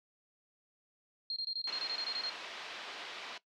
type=tone bursts; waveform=sine; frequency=4214 Hz; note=C8; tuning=12 cents sharp; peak=-33 dBFS; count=12; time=1.3-2.297 s; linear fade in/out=2 ms; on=62 ms; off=23 ms
type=low-pass noise; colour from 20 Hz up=white; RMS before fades=-45 dBFS; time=1.67-3.38 s; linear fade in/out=5 ms; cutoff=4000 Hz; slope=24 dB/octave
effects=noise-tail reverb RT60 0.1 s tail -17 dB re dry + high-pass 400 Hz 12 dB/octave